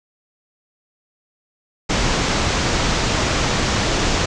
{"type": "low-pass noise", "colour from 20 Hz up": "pink", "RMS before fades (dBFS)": -19, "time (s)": [1.89, 4.26], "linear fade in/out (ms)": 10, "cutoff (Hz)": 7200, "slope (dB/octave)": 48, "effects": []}